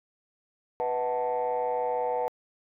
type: chord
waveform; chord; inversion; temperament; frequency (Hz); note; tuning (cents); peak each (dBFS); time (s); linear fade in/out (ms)
sine; B dominant seventh; none; equal with one note detuned; 493.9 / 633.9 / 740 / 880; B4 / D#5 / F#5 / A5; 0 / +32 / 0 / 0; -28 / -34 / -31 / -30; 0.8-2.28; 0
effects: tanh soft clip ceiling -19 dBFS